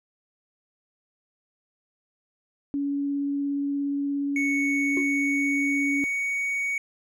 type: tone with vibrato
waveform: sine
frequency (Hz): 282.3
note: C#4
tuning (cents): +32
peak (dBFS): -24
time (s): 2.74-6.04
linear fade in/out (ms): 0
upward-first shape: triangle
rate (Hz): 17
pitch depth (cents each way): 8
type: tone with pitch glide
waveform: triangle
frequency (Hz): 2217 to 2238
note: C#7 to C#7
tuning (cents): 0 to +16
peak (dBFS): -23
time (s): 4.36-6.78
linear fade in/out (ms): 2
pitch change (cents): +16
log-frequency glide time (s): 4.52-6.43
type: tone with exponential decay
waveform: triangle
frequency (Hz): 356.4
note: F4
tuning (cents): +35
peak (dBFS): -22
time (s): 4.97-5.11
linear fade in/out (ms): 1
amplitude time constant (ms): 29
effects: none